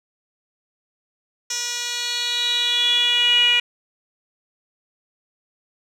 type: tone with band-pass filter sweep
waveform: 10% pulse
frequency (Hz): 482.8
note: B4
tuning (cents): -39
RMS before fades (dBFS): -20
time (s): 1.5-3.6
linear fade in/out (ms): 5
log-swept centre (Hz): 5400 to 2700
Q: 8.4
effects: none